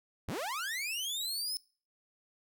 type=linear sweep; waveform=sawtooth; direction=up; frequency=52 to 5274 Hz; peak=-31 dBFS; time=0.28-1.57 s; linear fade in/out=0 ms; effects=noise-tail reverb RT60 0.4 s tail -23 dB re dry